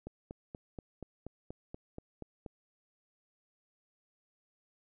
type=click train; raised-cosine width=2 ms; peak=-29 dBFS; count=11; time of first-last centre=0.07-2.462 s; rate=4.18 Hz; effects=none